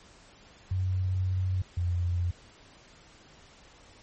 sine tone pair in turn, 93 / 87.78 Hz, F#2 / F2, +9 / +9 cents, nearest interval minor second, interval 100 cents, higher first, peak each -25 dBFS, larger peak neither, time 0.71-1.62 / 1.77-2.31 s, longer first, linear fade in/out 5 ms, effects pink hiss -55 dBFS RMS until 4.02 s + MP3 32 kbps

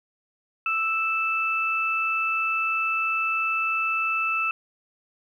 sine tone pair together, 1318.5 / 2637 Hz, E6 / E7, 0 / 0 cents, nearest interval octave, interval 1200 cents, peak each -26 / -24 dBFS, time 0.66-4.51 s, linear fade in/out 2 ms, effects 10-bit

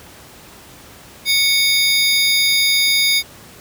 square tone cluster, 2221 / 3670 / 4878 Hz, C#7 / A#7 / D#8, +3 / -28 / -35 cents, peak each -18 dBFS, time 1.25-3.23 s, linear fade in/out 50 ms, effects pink hiss -41 dBFS RMS until 3.6 s + high-pass 60 Hz 12 dB/octave

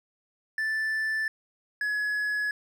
triangle tone pair in turn, 1760 / 1690.2 Hz, A6 / G#6, 0 / +30 cents, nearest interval minor second, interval 70 cents, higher first, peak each -24 dBFS, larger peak neither, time 0.58-1.28 / 1.81-2.51 s, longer neither, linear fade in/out 2 ms, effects none

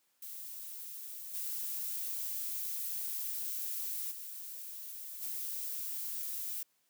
violet noise with level steps, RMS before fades -45 / -38 / -45 / -39 dBFS, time 0.22-6.63 s, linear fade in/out 5 ms, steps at 1.33 / 4.1 / 5.21 s, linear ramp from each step 20 ms, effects white hiss -75 dBFS RMS until 6.89 s + high-pass 150 Hz 12 dB/octave

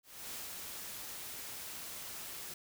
white noise with ADSR envelope, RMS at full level -43 dBFS, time 0.03-2.54 s, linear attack 290 ms, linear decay 170 ms, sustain -2 dB, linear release 4 ms, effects none

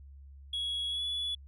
sine tone with pitch glide, 3339 to 3415 Hz, G#7 to G#7, +9 to +48 cents, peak -29 dBFS, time 0.53-1.35 s, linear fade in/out 5 ms, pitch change +39 cents, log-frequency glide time 0.89-1.04 s, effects tanh soft clip ceiling -30 dBFS + added 69 Hz sine -48 dBFS peak until 1.47 s

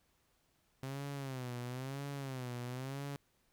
sawtooth tone with vibrato, 131.3 Hz, C3, 6 cents sharp, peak -36 dBFS, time 0.83-3.16 s, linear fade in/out 0 ms, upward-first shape sine, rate 1 Hz, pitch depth 130 cents each way, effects pink hiss -75 dBFS RMS until 3.52 s

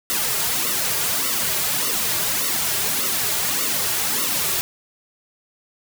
white noise with flanger, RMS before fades -22 dBFS, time 0.1-4.61 s, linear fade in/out 0 ms, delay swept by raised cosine 1.2 to 4 ms, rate 1.7 Hz, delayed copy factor -0.9, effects none

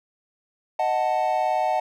triangle chord, D# diminished, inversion none, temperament equal, 622.3 / 740 / 880 Hz, D#5 / F#5 / A5, 0 / 0 / 0 cents, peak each -24 / -21 / -24 dBFS, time 0.79-1.8 s, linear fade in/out 5 ms, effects none

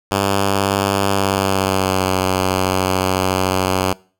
5% pulse tone with pitch glide, 98.6 to 93.77 Hz, G2 to F#2, +11 to +24 cents, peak -4 dBFS, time 0.11-3.93 s, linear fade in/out 5 ms, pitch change -87 cents, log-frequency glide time 1.1-2.1 s, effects noise-tail reverb RT60 0.4 s tail -23 dB re dry

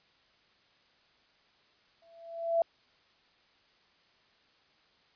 sine tone with exponential growth, 669 Hz, E5, 25 cents sharp, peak -21 dBFS, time 2.02-2.62 s, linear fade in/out 2 ms, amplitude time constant 130 ms, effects white hiss -66 dBFS RMS until 5.15 s + resampled to 11025 Hz

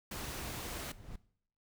pink noise, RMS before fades -42 dBFS, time 0.11-0.92 s, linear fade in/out 5 ms
brown noise with exponential growth, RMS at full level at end -41 dBFS, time 0.51-1.16 s, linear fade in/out 5 ms, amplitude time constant 140 ms
effects noise-tail reverb RT60 0.6 s tail -19 dB re dry

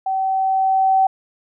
sine tone with level ramp, 766 Hz, G5, 40 cents flat, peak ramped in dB -18 to -11 dBFS, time 0.06-1.07 s, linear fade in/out 5 ms, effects none

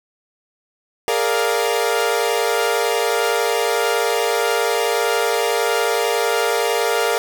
sawtooth chord, Bb dominant seventh, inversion third, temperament equal, 415.3 / 466.2 / 587.3 / 698.5 Hz, Ab4 / Bb4 / D5 / F5, 0 / 0 / 0 / 0 cents, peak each -19 / -16 / -21 / -20 dBFS, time 1.08-7.18 s, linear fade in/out 0 ms, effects none

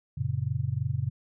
sine chord, F# major, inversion none, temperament just, 92.5 / 115.62 / 138.75 Hz, F#2 / A#2 / C#3, 0 / -14 / +2 cents, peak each -33 / -30 / -30 dBFS, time 0.17-1.1 s, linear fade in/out 10 ms, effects none

